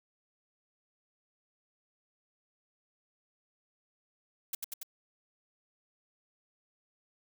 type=noise with echo; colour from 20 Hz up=blue; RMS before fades=-34 dBFS; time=4.53-4.55 s; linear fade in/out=5 ms; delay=94 ms; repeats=3; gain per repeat=-2 dB; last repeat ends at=4.832 s; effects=none